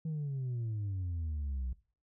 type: exponential sweep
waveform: sine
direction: down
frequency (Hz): 162 to 60.6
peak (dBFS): -31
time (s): 0.05-1.73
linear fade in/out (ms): 5
effects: noise-tail reverb RT60 0.4 s tail -20 dB re dry + tanh soft clip ceiling -32 dBFS